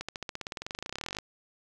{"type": "accelerating click train", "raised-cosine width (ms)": 0.2, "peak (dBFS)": -18, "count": 30, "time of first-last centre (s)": [0.01, 1.187], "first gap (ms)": 76, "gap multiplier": 0.95, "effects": []}